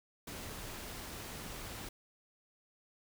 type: noise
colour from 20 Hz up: pink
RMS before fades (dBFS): -45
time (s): 0.27-1.89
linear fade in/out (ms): 5
effects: none